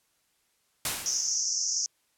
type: noise with exponential decay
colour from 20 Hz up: white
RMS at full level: -26 dBFS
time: 0.85-1.5 s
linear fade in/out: 2 ms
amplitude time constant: 140 ms
type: band-pass noise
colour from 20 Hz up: white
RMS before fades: -29 dBFS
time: 1.06-1.86 s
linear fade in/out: 0 ms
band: 5300 to 6600 Hz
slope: 96 dB/octave
effects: white hiss -71 dBFS RMS until 2.17 s + low-pass 12000 Hz 12 dB/octave